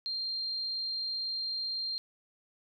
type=tone; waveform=sine; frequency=4186 Hz; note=C8; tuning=in tune; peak=-32 dBFS; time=0.06-1.98 s; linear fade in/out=0 ms; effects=none